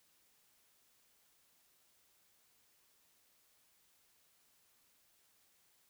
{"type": "silence", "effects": ["white hiss -72 dBFS RMS until 5.89 s"]}